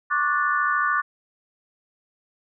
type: chord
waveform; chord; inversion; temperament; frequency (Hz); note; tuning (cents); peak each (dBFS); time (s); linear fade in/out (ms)
sine; D major seventh; third; just; 1101.2 / 1174.7 / 1468.3 / 1762; C#6 / D6 / F#6 / A6; -12 / 0 / -14 / +2; -28 / -23 / -24 / -27; 0.1-1.02; 20
effects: none